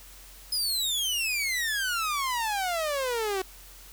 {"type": "exponential sweep", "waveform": "sawtooth", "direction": "down", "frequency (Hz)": [5100, 370], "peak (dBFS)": -23, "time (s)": [0.52, 3.42], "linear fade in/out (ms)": 5, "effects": ["added 45 Hz sine -50 dBFS peak until 3.92 s", "white hiss -50 dBFS RMS until 3.92 s"]}